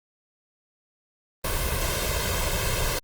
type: noise with comb filter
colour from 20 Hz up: pink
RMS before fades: -26 dBFS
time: 1.44-2.99 s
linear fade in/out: 5 ms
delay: 1.9 ms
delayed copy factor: +0.7
effects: Opus 32 kbps